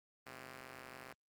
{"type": "ring-modulated tone", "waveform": "5% pulse", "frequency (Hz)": 127.3, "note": "C3", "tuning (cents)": -47, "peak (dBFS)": -35, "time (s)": [0.26, 1.13], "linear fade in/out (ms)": 5, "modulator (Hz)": 916, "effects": ["high-pass 80 Hz 12 dB/octave", "Opus 32 kbps"]}